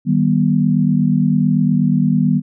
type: chord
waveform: sine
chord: Eb augmented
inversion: none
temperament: just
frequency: 155.56 / 194.45 / 243.1 Hz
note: Eb3 / G3 / B3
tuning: 0 / -14 / -27 cents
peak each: -16 dBFS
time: 0.05-2.42 s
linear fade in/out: 50 ms
effects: none